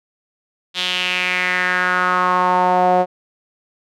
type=tone with band-pass filter sweep; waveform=sawtooth; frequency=181.5 Hz; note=F#3; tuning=33 cents flat; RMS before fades=-17 dBFS; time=0.74-3.06 s; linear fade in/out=50 ms; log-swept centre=3500 to 640 Hz; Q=3.9; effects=none